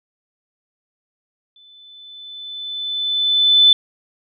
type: tone with exponential growth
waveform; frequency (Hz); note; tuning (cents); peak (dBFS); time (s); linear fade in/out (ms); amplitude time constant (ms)
sine; 3510; A7; -5; -6; 1.56-3.73; 2; 470
effects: none